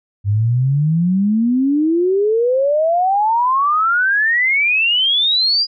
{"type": "exponential sweep", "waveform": "sine", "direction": "up", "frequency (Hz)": [98, 4919], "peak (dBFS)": -12, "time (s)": [0.24, 5.67], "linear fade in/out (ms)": 50, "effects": []}